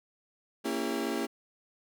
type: chord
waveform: 35% pulse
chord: A# diminished seventh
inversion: none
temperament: just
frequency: 233.1 / 279.7 / 335.6 / 402.8 Hz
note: A#3 / C#4 / E4 / G4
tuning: 0 / +16 / +31 / +47 cents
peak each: -34 dBFS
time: 0.64-1.27 s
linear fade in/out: 20 ms
effects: none